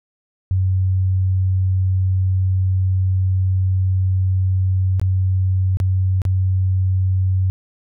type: tone with dropouts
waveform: sine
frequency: 93.8 Hz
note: F#2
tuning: 24 cents sharp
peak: -14 dBFS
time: 0.51-7.5 s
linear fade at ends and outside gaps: 0 ms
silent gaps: 4.997-5.015 / 5.771-5.801 / 6.218-6.252 s
effects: none